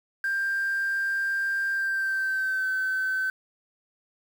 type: tone with pitch glide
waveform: triangle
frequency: 1587 to 1532.1 Hz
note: G6 to G6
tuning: +21 to -40 cents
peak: -21 dBFS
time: 0.24-3.3 s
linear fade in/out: 2 ms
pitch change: -61 cents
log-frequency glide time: 1.71-2.66 s
effects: tanh soft clip ceiling -21 dBFS + 8-bit